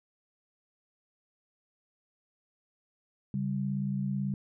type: tone pair together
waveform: sine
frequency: 138.59 / 196.73 Hz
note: C#3 / G3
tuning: 0 / +6 cents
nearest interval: tritone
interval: 606 cents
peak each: -32 / -31 dBFS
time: 3.34-4.34 s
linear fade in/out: 2 ms
effects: none